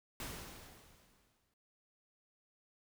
pink noise with exponential decay, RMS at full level -42 dBFS, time 0.2-1.54 s, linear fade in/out 2 ms, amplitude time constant 290 ms, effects none

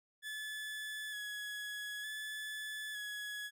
30% pulse tone with vibrato, 1704 Hz, G#6, 44 cents sharp, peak -38 dBFS, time 0.22-3.51 s, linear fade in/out 50 ms, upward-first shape square, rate 0.55 Hz, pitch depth 23 cents each way, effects none

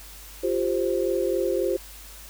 sine chord, F suspended second, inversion none, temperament just, 349.2 / 392.9 / 523.8 Hz, F4 / G4 / C5, 0 / +4 / +2 cents, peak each -26 dBFS, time 0.43-1.77 s, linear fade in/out 10 ms, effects added 50 Hz sine -45 dBFS peak until 2.29 s + white hiss -45 dBFS RMS until 2.29 s

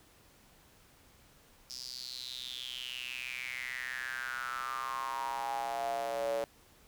square tone with high-pass filter sweep, 63.1 Hz, B1, 38 cents sharp, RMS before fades -38 dBFS, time 1.7-6.44 s, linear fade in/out 0 ms, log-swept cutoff 5200 to 530 Hz, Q 8.1, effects pink hiss -62 dBFS RMS until 6.87 s

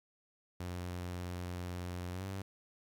sawtooth tone with pitch glide, 89.1 to 96.6 Hz, F2 to G2, +35 to -25 cents, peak -35 dBFS, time 0.6-2.42 s, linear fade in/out 5 ms, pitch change +140 cents, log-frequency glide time 2.12-2.25 s, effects 12-bit

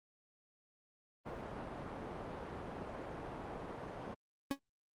white low-pass noise, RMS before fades -45 dBFS, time 1.25-4.15 s, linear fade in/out 20 ms, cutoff 800 Hz, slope 12 dB/octave
40% pulse tone with exponential decay, 277.2 Hz, C#4, in tune, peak -28 dBFS, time 4.51-4.59 s, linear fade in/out 0 ms, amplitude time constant 16 ms
effects Opus 32 kbps

